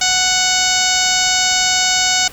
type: harmonic tone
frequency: 740 Hz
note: F#5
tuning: in tune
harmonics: 1 / 2 / 3 / 4 / 5 / 6 / 7 / 8 / 9 / 10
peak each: -22 / -22 / -22 / -22 / -22 / -22 / -22 / -22 / -22 / -22 dBFS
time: 0.01-2.28 s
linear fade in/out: 5 ms
effects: pink hiss -37 dBFS RMS until 2.32 s